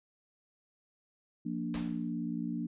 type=chord; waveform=sine; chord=Bb major; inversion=second; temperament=equal; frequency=174.61 / 233.1 / 293.7 Hz; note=F3 / Bb3 / D4; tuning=0 / 0 / 0 cents; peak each=-38 / -36 / -38 dBFS; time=1.45-2.67 s; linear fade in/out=10 ms
type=noise with exponential decay; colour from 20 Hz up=pink; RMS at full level=-39 dBFS; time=1.74-2.13 s; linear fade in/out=1 ms; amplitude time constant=83 ms
effects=resampled to 8000 Hz